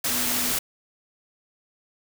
sine tone in noise, 246.9 Hz, B3, in tune, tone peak -34 dBFS, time 0.1-0.52 s, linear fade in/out 5 ms, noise white, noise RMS -25 dBFS, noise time 0.04-0.59 s, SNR -12 dB, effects none

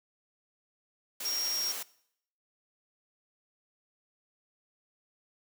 sine tone in noise, 5588 Hz, F8, in tune, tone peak -30 dBFS, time 1.25-1.72 s, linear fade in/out 5 ms, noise white, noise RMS -38 dBFS, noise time 1.2-1.83 s, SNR +5 dB, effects noise-tail reverb RT60 0.7 s tail -21 dB re dry + high-pass 300 Hz 12 dB/octave

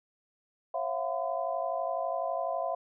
sine tone cluster, 541 / 670 / 722 / 1015 Hz, C#5 / E5 / F#5 / B5, -42 / +28 / -43 / +47 cents, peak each -37 / -32 / -35 / -38 dBFS, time 0.74-2.75 s, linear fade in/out 5 ms, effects none

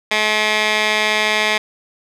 15% pulse tone with band-pass filter, 213.9 Hz, A3, 49 cents flat, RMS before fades -17 dBFS, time 0.11-1.58 s, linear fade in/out 5 ms, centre 2600 Hz, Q 1.3, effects none

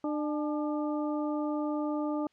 harmonic tone with a mistuned harmonic, 300 Hz, D4, 37 cents sharp, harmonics 1 / 2 / 3 / 4, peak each -30 / -36 / -40 / -42 dBFS, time 0.04-2.27 s, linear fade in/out 2 ms, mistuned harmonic 3, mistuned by -68 cents, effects white hiss -71 dBFS RMS until 2.32 s + low-pass 4000 Hz 12 dB/octave

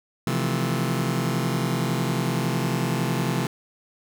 sawtooth chord, F major seventh, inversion second, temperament just, 130.96 / 163.7 / 174.61 / 218.3 Hz, C3 / E3 / F3 / A3, +2 / -12 / 0 / -13 cents, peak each -22 / -24 / -25 / -26 dBFS, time 0.27-3.47 s, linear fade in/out 2 ms, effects none

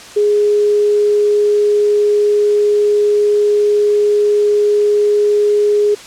sine tone, 415.3 Hz, G#4, in tune, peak -9 dBFS, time 0.16-5.95 s, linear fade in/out 10 ms, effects white hiss -34 dBFS RMS until 6.06 s + low-pass 7000 Hz 12 dB/octave

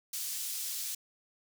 pink high-pass noise, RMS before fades -37 dBFS, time 0.13-0.95 s, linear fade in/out 5 ms, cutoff 5500 Hz, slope 12 dB/octave, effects none

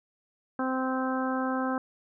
harmonic tone, 260.1 Hz, C4, 10 cents flat, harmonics 1 / 2 / 3 / 4 / 5 / 6, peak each -29 / -34 / -35 / -36 / -36 / -38 dBFS, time 0.59-1.78 s, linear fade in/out 2 ms, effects none

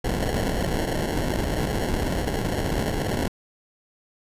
pink noise with sample-and-hold, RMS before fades -25 dBFS, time 0.04-3.28 s, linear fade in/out 5 ms, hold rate 1225 Hz, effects resampled to 32000 Hz

